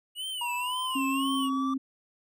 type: tone with vibrato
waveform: square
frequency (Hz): 2864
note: F7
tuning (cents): +43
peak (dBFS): -33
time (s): 0.15-1.5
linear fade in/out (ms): 50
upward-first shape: sine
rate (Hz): 1.9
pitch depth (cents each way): 150
type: exponential sweep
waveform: triangle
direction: up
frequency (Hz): 958 to 1174.7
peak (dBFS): -29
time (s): 0.41-1.74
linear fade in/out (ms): 5
type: tone with pitch glide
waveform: sine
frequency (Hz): 271.3 to 266.9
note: C#4 to C4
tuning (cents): -37 to +35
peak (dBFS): -27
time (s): 0.95-1.78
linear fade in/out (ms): 10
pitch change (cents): -28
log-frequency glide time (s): 1.27-1.45
effects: none